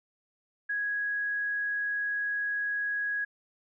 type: tone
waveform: sine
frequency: 1661.2 Hz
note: G#6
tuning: in tune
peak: -28 dBFS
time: 0.69-3.25 s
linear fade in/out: 10 ms
effects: none